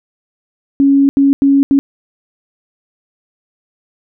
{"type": "tone bursts at uneven times", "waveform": "sine", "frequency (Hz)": 277.2, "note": "C#4", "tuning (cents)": 0, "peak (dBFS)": -6, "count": 4, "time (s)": [[0.8, 1.09], [1.17, 1.33], [1.42, 1.63], [1.71, 1.79]], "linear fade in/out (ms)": 0, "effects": []}